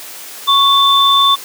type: tone pair together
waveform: sine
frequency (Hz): 1108.7 / 3539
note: C#6 / A7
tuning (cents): 0 / +9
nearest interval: octave + minor sixth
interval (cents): 2009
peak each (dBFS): -10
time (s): 0.47-1.36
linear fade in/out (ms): 20
effects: white hiss -31 dBFS RMS until 1.44 s + high-pass 300 Hz 12 dB/octave